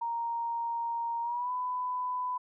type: tone with pitch glide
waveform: sine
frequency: 932.3 to 999.2 Hz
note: A#5 to B5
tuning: 0 to +20 cents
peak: -30 dBFS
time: 0.01-2.38 s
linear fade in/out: 10 ms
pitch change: +120 cents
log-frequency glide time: 1.22-1.51 s
effects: none